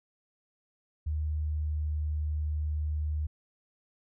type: tone with pitch glide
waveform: sine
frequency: 76.5 to 75.93 Hz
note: D#2 to D#2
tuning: -29 to -42 cents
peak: -28 dBFS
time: 1.06-3.27 s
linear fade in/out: 10 ms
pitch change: -13 cents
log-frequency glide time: 1.23-1.91 s
effects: none